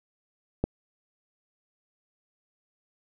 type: click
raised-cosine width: 2 ms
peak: -11 dBFS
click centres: 0.64 s
effects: none